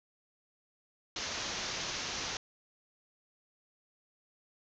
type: low-pass noise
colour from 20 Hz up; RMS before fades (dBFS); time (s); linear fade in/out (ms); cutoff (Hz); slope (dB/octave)
white; -38; 1.16-2.37; 2; 6600; 96
effects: none